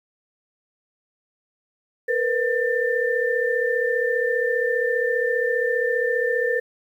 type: tone cluster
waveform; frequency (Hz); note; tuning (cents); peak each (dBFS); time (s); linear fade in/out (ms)
sine; 463.8 / 498.8 / 1787; A#4 / B4 / A6; -9 / +17 / +26; -24 / -23 / -24; 2.08-6.6; 10
effects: 9-bit

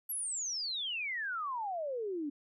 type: exponential sweep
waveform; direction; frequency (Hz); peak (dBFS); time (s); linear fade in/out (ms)
sine; down; 11840 to 277.3; -34; 0.09-2.3; 10
effects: none

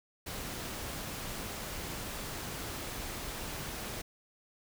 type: noise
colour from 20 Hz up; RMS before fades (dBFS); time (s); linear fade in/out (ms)
pink; -40; 0.26-4.02; 10
effects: none

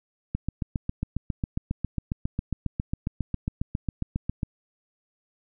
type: click train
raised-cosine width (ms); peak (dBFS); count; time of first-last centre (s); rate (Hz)
5; -14; 31; 0.35-4.432; 7.35
effects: none

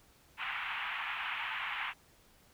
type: band-pass noise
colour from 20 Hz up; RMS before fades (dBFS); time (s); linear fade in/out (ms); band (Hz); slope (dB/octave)
white; -38; 0.37-1.94; 50; 830 to 2900; 48
effects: pink hiss -64 dBFS RMS until 2.53 s

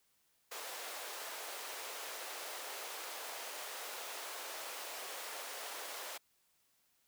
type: high-pass noise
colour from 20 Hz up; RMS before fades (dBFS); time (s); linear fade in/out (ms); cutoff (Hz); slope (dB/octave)
pink; -45; 0.51-6.18; 10; 480; 24
effects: white hiss -75 dBFS RMS until 7.07 s

